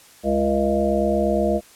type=harmonic tone with a mistuned harmonic; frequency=68.3 Hz; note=C#2; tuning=25 cents flat; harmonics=1 / 3 / 5 / 7 / 9 / 10; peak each=-28 / -23 / -25 / -25 / -22 / -26 dBFS; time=0.23-1.61 s; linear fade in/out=50 ms; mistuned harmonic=3; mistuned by=+23 cents; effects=white hiss -49 dBFS RMS until 1.75 s + low-pass 12000 Hz 12 dB/octave